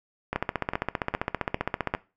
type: two click trains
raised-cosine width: 0.5 ms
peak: -13 / -10 dBFS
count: 5 / 25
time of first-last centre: 0.33-1.949 / 0.36-1.939 s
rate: 2.47 / 15.2 Hz
effects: noise-tail reverb RT60 0.3 s tail -19 dB re dry